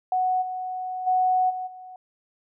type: tone with level steps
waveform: sine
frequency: 740 Hz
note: F#5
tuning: in tune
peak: -20 / -28 / -18 / -28 / -39 dBFS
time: 0.12-1.96 s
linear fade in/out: 2 ms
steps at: 0.41 / 1.06 / 1.49 / 1.66 s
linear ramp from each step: 20 ms
effects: none